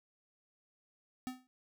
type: tone with exponential decay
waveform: square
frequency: 254.9 Hz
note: C4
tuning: 45 cents flat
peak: -35 dBFS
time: 1.27-1.47 s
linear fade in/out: 0 ms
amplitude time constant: 42 ms
effects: none